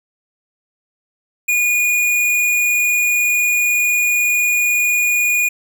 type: tone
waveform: square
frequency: 2446 Hz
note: D#7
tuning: 30 cents flat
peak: -14 dBFS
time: 1.48-5.49 s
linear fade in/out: 10 ms
effects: none